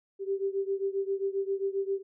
sine beating tone pair, 389.1 / 396.6 Hz, G4 / G4, -13 / +20 cents, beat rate 7.5 Hz, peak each -30 / -32 dBFS, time 0.19-2.03 s, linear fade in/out 50 ms, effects none

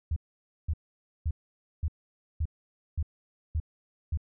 sine tone bursts, 78.2 Hz, D#2, 9 cents sharp, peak -25 dBFS, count 8, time 0.11-4.174 s, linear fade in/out 5 ms, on 53 ms, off 520 ms, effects none

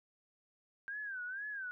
sine tone with vibrato, 1577 Hz, G6, 10 cents sharp, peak -39 dBFS, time 0.88-1.71 s, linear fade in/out 0 ms, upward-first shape sine, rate 2.1 Hz, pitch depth 140 cents each way, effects none

